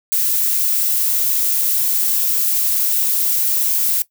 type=noise; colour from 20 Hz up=violet; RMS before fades=-17 dBFS; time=0.12-4.02 s; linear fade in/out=0 ms; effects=noise-tail reverb RT60 0.1 s tail -18 dB re dry